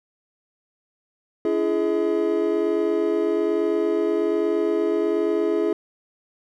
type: tone cluster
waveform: triangle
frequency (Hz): 289.6 / 338 / 419.2 / 640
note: D4 / E4 / G#4 / D#5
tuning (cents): -24 / +43 / +16 / +49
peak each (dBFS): -28 / -21 / -20 / -29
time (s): 1.45-5.73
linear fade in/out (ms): 2
effects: none